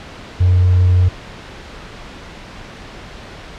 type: tone with hard clipping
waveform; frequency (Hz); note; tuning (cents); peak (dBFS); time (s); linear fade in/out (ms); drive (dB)
triangle; 90.6; F#2; -36; -9; 0.4-1.09; 10; 4
effects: pink hiss -34 dBFS RMS until 3.58 s + low-pass 4000 Hz 12 dB/octave